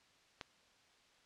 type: click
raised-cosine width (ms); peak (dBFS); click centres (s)
0.2; -25; 0.412
effects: white hiss -68 dBFS RMS until 1.25 s + low-pass 5000 Hz 12 dB/octave